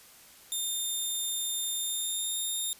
10% pulse tone with pitch glide, 3623 to 3663 Hz, A7 to A#7, +50 to -31 cents, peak -23 dBFS, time 0.52-2.73 s, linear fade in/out 0 ms, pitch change +19 cents, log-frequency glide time 1.74-2.38 s, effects white hiss -54 dBFS RMS until 2.79 s + resampled to 32000 Hz

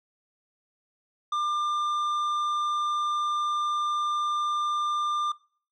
triangle tone with tanh clipping, 1196 Hz, D6, 31 cents sharp, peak -26 dBFS, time 1.32-5.32 s, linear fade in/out 5 ms, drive 12 dB, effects noise-tail reverb RT60 0.5 s tail -23 dB re dry

